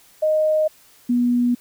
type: tone pair in turn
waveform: sine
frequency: 620 / 243.2 Hz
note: D#5 / B3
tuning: -6 / -26 cents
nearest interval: octave + major third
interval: 1620 cents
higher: first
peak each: -15 dBFS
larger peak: neither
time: 0.22-0.68 / 1.09-1.55 s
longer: neither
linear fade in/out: 10 ms
effects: white hiss -52 dBFS RMS until 1.6 s